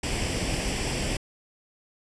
pink noise with comb filter, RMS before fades -28 dBFS, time 0.03-1.17 s, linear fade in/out 5 ms, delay 0.38 ms, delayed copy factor +0.6, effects resampled to 22050 Hz

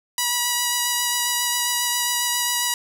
5% pulse tone with vibrato, 970 Hz, B5, 31 cents flat, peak -8 dBFS, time 0.18-2.74 s, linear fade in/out 2 ms, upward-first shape sine, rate 7.4 Hz, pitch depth 12 cents each way, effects none

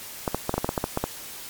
clicks, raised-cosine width 1 ms, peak -9 dBFS, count 11, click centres 0.278 / 0.346 / 0.494 / 0.541 / 0.58 / 0.645 / 0.691 / 0.778 / 0.841 / 0.974 / 1.04 s, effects white hiss -39 dBFS RMS until 1.49 s + MP3 96 kbps

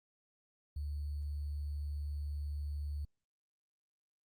sine tone with sample-and-hold, 73 Hz, D2, 10 cents flat, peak -36 dBFS, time 0.76-3.05 s, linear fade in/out 5 ms, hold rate 4410 Hz, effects Opus 48 kbps

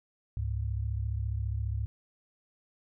sine tone pair together, 69.6 / 104.28 Hz, C#2 / G#2, +8 / +8 cents, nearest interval perfect fifth, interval 700 cents, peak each -32 / -32 dBFS, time 0.37-1.86 s, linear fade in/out 0 ms, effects none

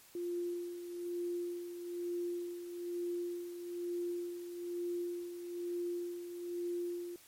sine tone with tremolo, 349.2 Hz, F4, in tune, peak -34 dBFS, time 0.15-7.16 s, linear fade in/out 2 ms, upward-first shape sine, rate 1.1 Hz, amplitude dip 60%, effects white hiss -60 dBFS RMS until 7.27 s + MP3 64 kbps

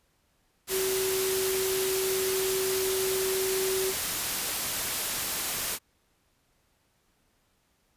sine tone in noise, 380 Hz, F#4, 46 cents sharp, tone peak -27 dBFS, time 0.69-3.94 s, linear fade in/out 50 ms, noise white, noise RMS -30 dBFS, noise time 0.67-5.79 s, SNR 0 dB, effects pink hiss -70 dBFS RMS until 7.96 s + resampled to 32000 Hz

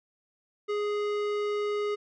sine tone with tanh clipping, 415.3 Hz, G#4, in tune, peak -29 dBFS, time 0.68-1.96 s, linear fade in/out 20 ms, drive 17 dB, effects none

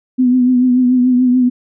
sine tone with vibrato, 250.9 Hz, B3, 28 cents sharp, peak -8 dBFS, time 0.18-1.5 s, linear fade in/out 20 ms, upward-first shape triangle, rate 6.9 Hz, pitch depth 47 cents each way, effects none

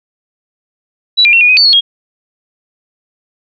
sine tone with pitch steps, 3936 / 2398 / 2718 / 2449 / 2510 / 4502 / 4336 / 3270 Hz, B7 / D7 / F7 / D#7 / D#7 / C#8 / C#8 / G#7, -7 / +36 / -48 / -28 / +15 / +26 / -39 / -28 cents, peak -4 dBFS, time 1.17-1.81 s, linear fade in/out 20 ms, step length 80 ms, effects none

